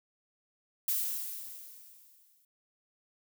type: noise with exponential decay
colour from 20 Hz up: violet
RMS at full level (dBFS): -29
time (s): 0.88-2.45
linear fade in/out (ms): 2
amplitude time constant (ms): 340
effects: none